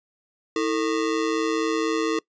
square ring-modulated tone, 385.5 Hz, G4, 29 cents flat, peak -19 dBFS, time 0.56-2.19 s, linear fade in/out 2 ms, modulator 62 Hz, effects noise-tail reverb RT60 0.1 s tail -23 dB re dry + resampled to 16000 Hz

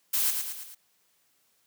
blue noise with echo, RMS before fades -26 dBFS, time 0.13-0.31 s, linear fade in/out 10 ms, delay 110 ms, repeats 4, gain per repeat -5 dB, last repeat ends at 0.75 s, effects white hiss -69 dBFS RMS until 1.66 s + high-pass 80 Hz 12 dB/octave

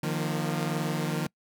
sawtooth chord, Eb suspended second, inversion none, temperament equal with one note detuned, 152.89 / 174.61 / 233.1 Hz, Eb3 / F3 / Bb3, -30 / 0 / 0 cents, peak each -26 / -28 / -31 dBFS, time 0.03-1.27 s, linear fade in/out 5 ms, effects noise-tail reverb RT60 0.1 s tail -26 dB re dry

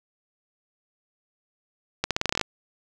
accelerating click train, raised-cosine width 0.2 ms, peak -6 dBFS, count 11, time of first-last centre 2.04-2.413 s, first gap 67 ms, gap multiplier 0.86, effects none

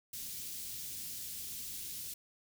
white band-stop noise, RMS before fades -43 dBFS, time 0.13-2.14 s, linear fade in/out 5 ms, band 230 to 3700 Hz, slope 12 dB/octave, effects none

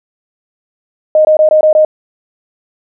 sine tone bursts, 619 Hz, D#5, 9 cents flat, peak -4 dBFS, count 6, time 1.15-1.849 s, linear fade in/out 2 ms, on 99 ms, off 21 ms, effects none

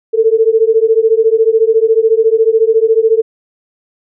sine beating tone pair, 440 / 454 Hz, A4 / A#4, 0 / -46 cents, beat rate 14 Hz, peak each -10 dBFS, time 0.13-3.22 s, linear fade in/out 20 ms, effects none

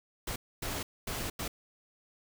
pink noise bursts at uneven times, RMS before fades -36 dBFS, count 4, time 0.27-0.36 / 0.62-0.83 / 1.07-1.3 / 1.39-1.48 s, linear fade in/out 5 ms, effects none

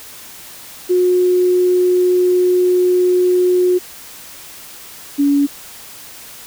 sine tone pair in turn, 361.7 / 283.7 Hz, F#4 / C#4, -39 / +40 cents, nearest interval major third, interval 421 cents, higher first, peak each -10 dBFS, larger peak neither, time 0.89-3.79 / 5.18-5.47 s, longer first, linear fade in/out 20 ms, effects white hiss -36 dBFS RMS until 6.46 s

